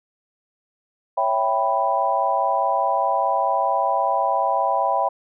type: chord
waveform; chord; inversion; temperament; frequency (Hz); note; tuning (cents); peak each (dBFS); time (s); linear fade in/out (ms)
sine; C# half-diminished seventh; none; equal; 554.4 / 659.3 / 784 / 987.8; C#5 / E5 / G5 / B5; 0 / 0 / 0 / 0; -26 / -24 / -22 / -22; 1.17-5.09; 10
effects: none